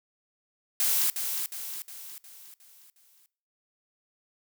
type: noise with echo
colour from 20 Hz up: blue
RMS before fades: -25 dBFS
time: 0.8-1.1 s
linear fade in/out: 0 ms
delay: 360 ms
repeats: 6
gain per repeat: -6 dB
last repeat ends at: 3.26 s
effects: noise-tail reverb RT60 0.5 s tail -21 dB re dry